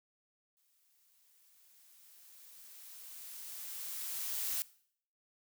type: noise with exponential growth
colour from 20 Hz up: blue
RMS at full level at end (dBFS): -35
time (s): 0.57-4.62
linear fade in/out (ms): 0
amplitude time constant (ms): 880
effects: noise-tail reverb RT60 0.6 s tail -20 dB re dry